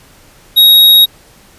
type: tone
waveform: square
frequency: 3783 Hz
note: A#7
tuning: 25 cents sharp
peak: -3 dBFS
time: 0.56-1.06 s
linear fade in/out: 20 ms
effects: pink hiss -43 dBFS RMS until 1.58 s + resampled to 32000 Hz